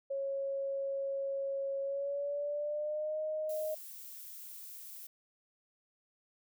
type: tone with pitch glide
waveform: sine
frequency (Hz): 549 to 619.8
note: C#5 to D#5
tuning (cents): -17 to -7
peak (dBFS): -33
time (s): 0.1-3.75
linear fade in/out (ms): 10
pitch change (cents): +210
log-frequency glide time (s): 1.81-3.19
type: noise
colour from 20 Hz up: violet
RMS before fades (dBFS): -48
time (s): 3.49-5.07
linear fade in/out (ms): 5
effects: none